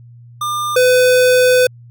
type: tone pair in turn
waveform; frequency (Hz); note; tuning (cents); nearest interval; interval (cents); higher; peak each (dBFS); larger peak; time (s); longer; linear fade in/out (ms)
square; 1200 / 503.1; D6 / B4; +37 / +32; octave + minor third; 1505; first; -18 / -9; second; 0.41-0.76 / 0.76-1.67; second; 5
effects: added 119 Hz sine -37 dBFS peak until 1.9 s